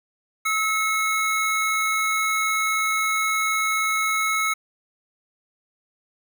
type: tone pair together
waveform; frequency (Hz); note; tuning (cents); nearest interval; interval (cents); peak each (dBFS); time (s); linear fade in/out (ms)
square; 1296.2 / 2180; E6 / C#7; -30 / -29; major sixth; 901; -24; 0.45-4.54; 10
effects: none